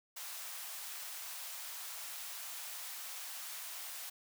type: high-pass noise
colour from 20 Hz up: white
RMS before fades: -45 dBFS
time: 0.16-4.1 s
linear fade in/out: 10 ms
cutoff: 660 Hz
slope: 24 dB/octave
effects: none